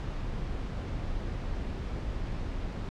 brown noise, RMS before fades -34 dBFS, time 0-2.89 s, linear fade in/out 0 ms, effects low-pass 5000 Hz 12 dB/octave

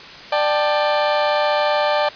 35% pulse chord, D suspended fourth, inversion none, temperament equal with one note detuned, 594.5 / 784 / 880 Hz, D5 / G5 / A5, +21 / 0 / 0 cents, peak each -16 / -22 / -20 dBFS, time 0.32-2.09 s, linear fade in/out 5 ms, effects white hiss -37 dBFS RMS until 2.15 s + resampled to 11025 Hz

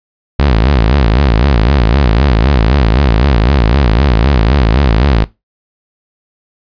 sawtooth tone with vibrato, 61.74 Hz, B1, in tune, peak -3 dBFS, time 0.39-5.24 s, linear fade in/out 0 ms, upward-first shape sine, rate 3.9 Hz, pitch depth 280 cents each way, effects noise-tail reverb RT60 0.2 s tail -19 dB re dry + resampled to 11025 Hz

